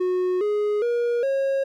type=tone with pitch steps; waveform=triangle; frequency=365.2 / 417.1 / 476.3 / 544 Hz; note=F#4 / G#4 / A#4 / C#5; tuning=-23 / +7 / +37 / -33 cents; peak=-18 dBFS; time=0-1.64 s; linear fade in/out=10 ms; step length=410 ms; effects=none